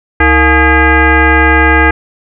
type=tone with frequency modulation; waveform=sine; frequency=850 Hz; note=G#5; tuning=40 cents sharp; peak=-4 dBFS; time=0.2-1.91 s; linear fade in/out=5 ms; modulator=390 Hz; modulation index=3.2; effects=none